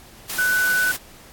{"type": "tone in noise", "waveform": "sine", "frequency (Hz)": 1494, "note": "F#6", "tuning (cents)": 16, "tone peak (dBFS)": -17, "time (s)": [0.38, 0.92], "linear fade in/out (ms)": 10, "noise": "white", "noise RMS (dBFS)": -28, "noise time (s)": [0.29, 0.97], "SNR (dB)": 8, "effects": ["pink hiss -46 dBFS RMS until 1.32 s", "AAC 64 kbps"]}